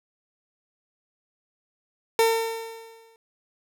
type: tone with exponential decay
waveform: 30% pulse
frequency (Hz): 453.3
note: A#4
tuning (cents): -48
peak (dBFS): -13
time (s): 2.19-3.16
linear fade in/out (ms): 1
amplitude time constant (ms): 210
effects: none